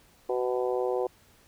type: harmonic tone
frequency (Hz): 124.9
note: B2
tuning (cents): +20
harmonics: 3 / 4 / 5 / 6 / 7 / 8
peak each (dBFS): -29 / -29 / -38 / -35 / -41 / -42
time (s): 0.29-1.07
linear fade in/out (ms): 5
effects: pink hiss -60 dBFS RMS until 1.47 s